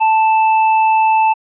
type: tone with tanh clipping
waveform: sine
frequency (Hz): 880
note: A5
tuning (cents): 0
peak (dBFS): -11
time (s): 0-1.34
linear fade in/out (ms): 20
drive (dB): 10
effects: resampled to 8000 Hz